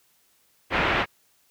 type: low-pass noise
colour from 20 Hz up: white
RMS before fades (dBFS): -23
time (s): 0.7-1.06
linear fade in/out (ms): 50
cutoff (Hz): 2500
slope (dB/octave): 24
effects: white hiss -64 dBFS RMS until 1.5 s